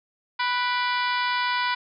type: harmonic tone with a mistuned harmonic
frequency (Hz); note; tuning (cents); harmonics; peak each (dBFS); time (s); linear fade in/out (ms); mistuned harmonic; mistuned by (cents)
493.5; B4; -1; 2 / 3 / 4 / 5 / 6 / 7 / 8 / 9 / 10; -25 / -29 / -31 / -33 / -35 / -36 / -37 / -38 / -39; 0.39-1.75; 10; 5; -66
effects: none